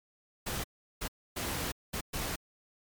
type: noise bursts at uneven times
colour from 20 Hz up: pink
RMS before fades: -35 dBFS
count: 5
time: 0.46-0.64 / 1.01-1.08 / 1.36-1.72 / 1.93-2.01 / 2.13-2.36 s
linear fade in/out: 10 ms
effects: MP3 96 kbps